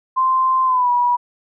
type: tone with pitch glide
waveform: sine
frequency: 1042 to 972.2 Hz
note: C6 to B5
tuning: -7 to -28 cents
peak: -13 dBFS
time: 0.16-1.17 s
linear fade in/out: 20 ms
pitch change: -121 cents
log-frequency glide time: 0.65-0.9 s
effects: none